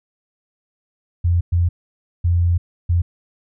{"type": "tone bursts at uneven times", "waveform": "sine", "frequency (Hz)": 86.6, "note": "F2", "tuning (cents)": -14, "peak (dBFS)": -13, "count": 4, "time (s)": [[1.24, 1.41], [1.52, 1.69], [2.24, 2.58], [2.89, 3.02]], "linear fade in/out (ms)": 10, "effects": []}